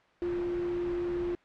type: tone in noise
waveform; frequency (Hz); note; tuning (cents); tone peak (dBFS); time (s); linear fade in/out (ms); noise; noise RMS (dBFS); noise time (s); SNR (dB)
sine; 350; F4; +4; -29; 0.22-1.35; 0; pink; -42; 0.22-1.35; +10
effects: white hiss -62 dBFS RMS until 1.44 s + low-pass 2000 Hz 12 dB/octave